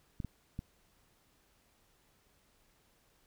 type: clicks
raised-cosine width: 5 ms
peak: -26 dBFS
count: 3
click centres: 0.202 / 0.247 / 0.591 s
effects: pink hiss -70 dBFS RMS until 3.26 s